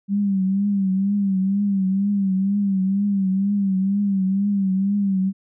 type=tone with vibrato; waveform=sine; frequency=196 Hz; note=G3; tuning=in tune; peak=-17 dBFS; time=0.08-5.33 s; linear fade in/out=50 ms; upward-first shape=triangle; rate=2.1 Hz; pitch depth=84 cents each way; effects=none